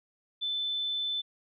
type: tone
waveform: sine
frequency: 3520 Hz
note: A7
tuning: in tune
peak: -29 dBFS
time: 0.41-1.22 s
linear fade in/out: 20 ms
effects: none